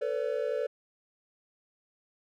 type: tone cluster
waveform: triangle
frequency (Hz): 447.7 / 498.8 / 571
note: A4 / B4 / D5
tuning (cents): +30 / +17 / -49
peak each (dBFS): -31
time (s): 0.01-0.67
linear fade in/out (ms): 10
effects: none